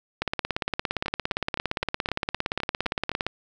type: two click trains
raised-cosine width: 0.3 ms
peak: -9 / -14 dBFS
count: 54 / 9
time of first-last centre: 0.22-3.266 / 1.06-3.117 s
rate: 17.4 / 3.89 Hz
effects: none